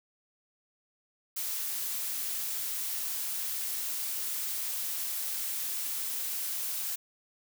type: noise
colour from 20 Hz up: blue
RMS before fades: -34 dBFS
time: 1.36-6.96 s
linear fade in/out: 10 ms
effects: none

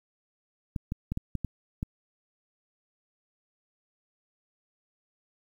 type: clicks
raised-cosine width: 5 ms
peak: -18 dBFS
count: 7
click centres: 0.762 / 0.921 / 1.12 / 1.174 / 1.353 / 1.447 / 1.829 s
effects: 9-bit

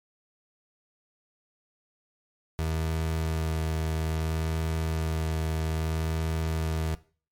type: tone with vibrato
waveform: 30% pulse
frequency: 80 Hz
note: D#2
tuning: 49 cents sharp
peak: -24 dBFS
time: 2.59-6.95 s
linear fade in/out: 0 ms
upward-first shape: sine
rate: 0.61 Hz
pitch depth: 10 cents each way
effects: noise-tail reverb RT60 0.4 s tail -18 dB re dry + MP3 96 kbps

